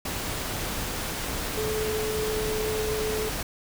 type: tone in noise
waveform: sine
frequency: 431.9 Hz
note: A4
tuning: 32 cents flat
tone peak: -27 dBFS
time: 1.57-3.29 s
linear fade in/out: 5 ms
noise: pink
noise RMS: -31 dBFS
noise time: 0.05-3.43 s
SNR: +1 dB
effects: none